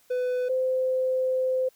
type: tone pair in turn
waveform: triangle / sine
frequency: 500 / 516.1 Hz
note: B4 / C5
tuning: +21 / -24 cents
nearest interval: minor second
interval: 55 cents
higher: second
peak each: -22 dBFS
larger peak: neither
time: 0.1-0.49 / 0.49-1.69 s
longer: second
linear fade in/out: 10 ms
effects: white hiss -62 dBFS RMS until 1.75 s